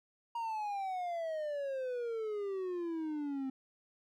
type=exponential sweep; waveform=triangle; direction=down; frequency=944 to 261.6 Hz; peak=-33 dBFS; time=0.35-3.5 s; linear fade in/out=5 ms; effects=none